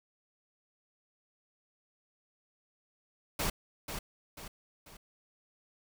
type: noise with echo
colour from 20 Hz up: pink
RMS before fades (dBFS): -32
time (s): 3.39-3.5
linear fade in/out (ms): 5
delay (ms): 490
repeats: 3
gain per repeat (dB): -7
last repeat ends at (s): 4.97
effects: none